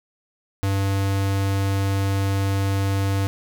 square tone, 98 Hz, G2, in tune, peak -20 dBFS, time 0.63-3.27 s, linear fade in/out 0 ms, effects none

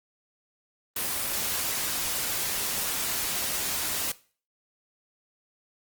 white noise, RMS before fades -29 dBFS, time 0.96-4.12 s, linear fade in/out 5 ms, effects noise-tail reverb RT60 0.4 s tail -19 dB re dry + Opus 24 kbps

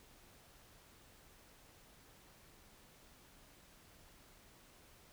silence, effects pink hiss -63 dBFS RMS until 5.12 s

